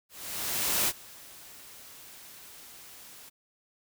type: noise with ADSR envelope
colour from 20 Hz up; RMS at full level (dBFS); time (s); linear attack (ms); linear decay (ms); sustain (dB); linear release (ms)
white; -26; 0.09-3.3; 790; 44; -23; 19
effects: none